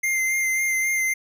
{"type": "tone with vibrato", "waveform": "square", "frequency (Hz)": 2093, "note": "C7", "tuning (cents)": 0, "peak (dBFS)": -21, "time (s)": [0.03, 1.14], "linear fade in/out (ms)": 10, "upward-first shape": "sine", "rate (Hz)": 3.7, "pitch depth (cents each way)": 20, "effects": []}